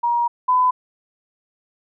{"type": "tone pair in turn", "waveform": "sine", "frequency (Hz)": [949, 1005.4], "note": ["A#5", "B5"], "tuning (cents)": [31, 31], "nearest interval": "minor second", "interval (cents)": 100, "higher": "second", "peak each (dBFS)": [-16, -13], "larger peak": "second", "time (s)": [[0.03, 0.28], [0.48, 0.71]], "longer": "first", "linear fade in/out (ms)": 10, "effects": []}